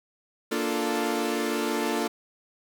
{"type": "chord", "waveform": "sawtooth", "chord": "Bb major seventh", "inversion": "none", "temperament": "equal", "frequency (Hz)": [233.1, 293.7, 349.2, 440], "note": ["Bb3", "D4", "F4", "A4"], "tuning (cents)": [0, 0, 0, 0], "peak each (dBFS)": -27, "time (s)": [0.51, 2.08], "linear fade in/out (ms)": 10, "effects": []}